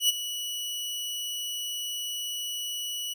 sawtooth tone with ADSR envelope, 2941 Hz, F#7, 11 cents flat, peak -15 dBFS, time 0-3.14 s, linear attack 90 ms, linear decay 21 ms, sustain -13 dB, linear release 14 ms, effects none

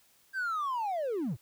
triangle linear sweep, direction down, 1598 to 89.9 Hz, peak -27 dBFS, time 0.33-1.37 s, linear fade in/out 50 ms, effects tanh soft clip ceiling -25 dBFS + white hiss -65 dBFS RMS until 1.41 s

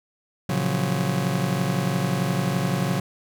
40% pulse chord, Gb major seventh, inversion first, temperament just, 115.62 / 138.75 / 173.43 / 185 Hz, Bb2 / Db3 / F3 / Gb3, -14 / +2 / -12 / 0 cents, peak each -30 / -25 / -27 / -26 dBFS, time 0.49-3 s, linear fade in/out 5 ms, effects none

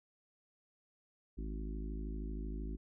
harmonic tone, 52.9 Hz, G#1, 33 cents sharp, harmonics 1 / 3 / 4 / 5 / 6 / 7, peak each -39 / -50 / -50 / -49 / -52 / -53 dBFS, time 1.37-2.77 s, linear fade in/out 20 ms, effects none

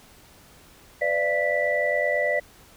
sine tone cluster, 503 / 591 / 681 / 1969 Hz, B4 / D5 / F5 / B6, +32 / +11 / -44 / -6 cents, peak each -29 / -24 / -30 / -25 dBFS, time 1.01-2.4 s, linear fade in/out 10 ms, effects pink hiss -52 dBFS RMS until 2.76 s

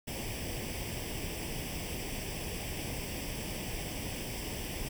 pink noise with comb filter, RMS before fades -38 dBFS, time 0.07-4.89 s, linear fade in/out 10 ms, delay 0.37 ms, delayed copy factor +0.75, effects none

